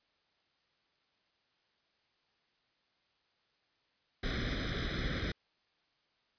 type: noise with comb filter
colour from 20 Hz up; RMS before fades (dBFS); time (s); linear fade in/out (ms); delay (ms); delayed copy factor
pink; -35; 4.23-5.32; 5; 0.55; +0.85
effects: white hiss -75 dBFS RMS until 6.38 s + resampled to 11025 Hz